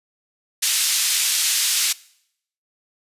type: band-pass noise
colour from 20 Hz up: white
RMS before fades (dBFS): -20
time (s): 0.62-1.93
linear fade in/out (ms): 10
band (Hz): 2700 to 8800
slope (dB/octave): 12
effects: noise-tail reverb RT60 0.7 s tail -21 dB re dry + resampled to 32000 Hz